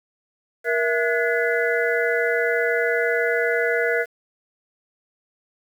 sine tone cluster, 471.5 / 662 / 1460 / 1698 / 2026 Hz, A#4 / E5 / F#6 / G#6 / B6, +20 / +7 / -24 / +38 / +44 cents, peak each -22 / -26 / -25 / -27 / -27 dBFS, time 0.64-4.06 s, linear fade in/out 50 ms, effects 8-bit

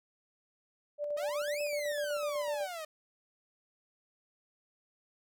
sine tone with tremolo, 587.3 Hz, D5, in tune, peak -31 dBFS, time 0.98-2.68 s, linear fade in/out 50 ms, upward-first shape square, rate 8 Hz, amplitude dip 30%
sawtooth exponential two-way sweep, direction up then down, 605 to 2637 to 605 Hz, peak -35 dBFS, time 1.17-2.85 s, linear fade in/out 5 ms, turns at 1.61 s
effects none

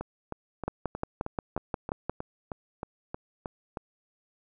two click trains, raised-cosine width 1 ms, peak -15 / -20 dBFS, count 9 / 13, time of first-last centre 0.68-2.096 / 0.01-3.772 s, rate 5.65 / 3.19 Hz, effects none

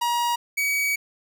45% pulse tone pair in turn, 953 / 2267 Hz, A#5 / C#7, +38 / +38 cents, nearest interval octave + minor third, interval 1500 cents, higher second, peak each -21 dBFS, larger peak neither, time 0.01-0.36 / 0.57-0.96 s, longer second, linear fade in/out 10 ms, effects none

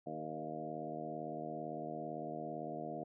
harmonic tone with a mistuned harmonic, 77.78 Hz, D#2, in tune, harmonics 2 / 3 / 4 / 5 / 6 / 7 / 8 / 9, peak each -50 / -49 / -48 / -51 / -50 / -54 / -47 / -45 dBFS, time 0.06-3.04 s, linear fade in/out 10 ms, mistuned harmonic 6, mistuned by +16 cents, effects none

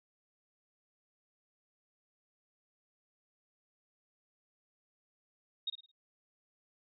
sine tone with echo, 3729 Hz, A#7, in tune, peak -32 dBFS, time 5.67-5.7 s, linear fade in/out 5 ms, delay 54 ms, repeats 4, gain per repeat -9 dB, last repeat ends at 5.916 s, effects none

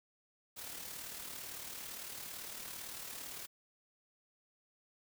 white noise with amplitude modulation, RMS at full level -44 dBFS, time 0.56-3.47 s, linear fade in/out 20 ms, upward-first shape sine, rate 37.8 Hz, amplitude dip 45%, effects none

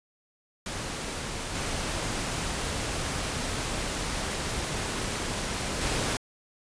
pink noise with level steps, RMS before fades -34 / -31 / -28 dBFS, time 0.66-6.17 s, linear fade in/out 2 ms, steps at 1.55 / 5.81 s, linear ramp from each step 5 ms, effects resampled to 22050 Hz

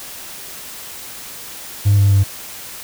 triangle tone with pitch steps, 101.5 / 99.93 / 98.38 Hz, G#2 / G2 / G2, -39 / +34 / +7 cents, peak -6 dBFS, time 1.85-2.24 s, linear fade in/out 20 ms, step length 130 ms, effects tanh soft clip ceiling -5 dBFS + white hiss -33 dBFS RMS until 2.83 s

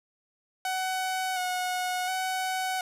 sawtooth tone with vibrato, 740 Hz, F#5, in tune, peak -24 dBFS, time 0.65-2.81 s, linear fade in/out 2 ms, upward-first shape square, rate 0.7 Hz, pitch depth 22 cents each way, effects resampled to 32000 Hz + 9-bit

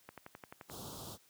click train, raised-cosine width 0.5 ms, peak -32 dBFS, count 8, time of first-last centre 0.09-0.699 s, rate 11.5 Hz
pink band-stop noise, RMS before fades -46 dBFS, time 0.68-1.18 s, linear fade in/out 50 ms, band 1300 to 3200 Hz, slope 48 dB/octave
effects white hiss -67 dBFS RMS until 1.29 s + high-pass 80 Hz 12 dB/octave

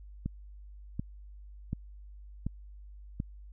click train, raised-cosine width 5 ms, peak -20 dBFS, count 5, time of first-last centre 0.26-3.201 s, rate 1.36 Hz, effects added 50 Hz sine -46 dBFS peak until 3.52 s

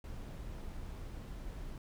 brown noise, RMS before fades -44 dBFS, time 0.04-1.78 s, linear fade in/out 2 ms, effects none

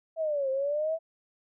sine linear two-way sweep, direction down then up, 659.3 to 524 to 659.3 Hz, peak -26 dBFS, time 0.16-0.99 s, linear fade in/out 50 ms, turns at 0.5 s, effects none

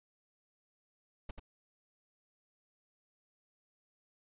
brown noise with echo, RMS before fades -40 dBFS, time 1.29-1.31 s, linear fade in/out 5 ms, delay 86 ms, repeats 1, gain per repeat -5 dB, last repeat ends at 1.396 s, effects resampled to 8000 Hz

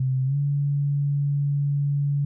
sine tone with pitch glide, 130.81 to 142.65 Hz, C3 to C#3, 0 to +50 cents, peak -20 dBFS, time 0-2.25 s, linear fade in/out 5 ms, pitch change +150 cents, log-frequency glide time 0.25-0.36 s, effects none

